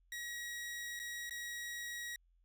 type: tone with dropouts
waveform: sawtooth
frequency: 1906 Hz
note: A#6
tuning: 38 cents sharp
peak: -38 dBFS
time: 0.12-2.16 s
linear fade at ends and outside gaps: 2 ms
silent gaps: 0.993-0.998 / 1.296-1.308 s
effects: added 43 Hz sine -68 dBFS peak until 2.44 s